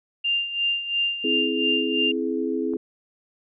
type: tone with tremolo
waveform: sine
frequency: 2794 Hz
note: F7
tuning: in tune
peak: -19 dBFS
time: 0.24-2.12 s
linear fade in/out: 10 ms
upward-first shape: sine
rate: 2.9 Hz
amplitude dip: 70%
type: chord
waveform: sine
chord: C augmented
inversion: none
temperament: equal with one note detuned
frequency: 261.6 / 329.6 / 422.3 Hz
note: C4 / E4 / G#4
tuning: 0 / 0 / +29 cents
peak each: -27 dBFS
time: 1.24-2.77 s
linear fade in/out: 5 ms
type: click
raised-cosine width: 1 ms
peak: -29 dBFS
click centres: 2.736 s
effects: none